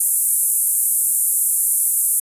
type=band-pass noise; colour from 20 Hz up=pink; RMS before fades=-18 dBFS; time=0-2.2 s; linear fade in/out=5 ms; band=8600 to 13000 Hz; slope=48 dB/octave; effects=resampled to 32000 Hz